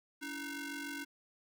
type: ring-modulated tone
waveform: sawtooth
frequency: 615 Hz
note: D#5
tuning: 20 cents flat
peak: -33 dBFS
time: 0.21-1.05 s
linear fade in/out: 20 ms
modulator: 899 Hz
effects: none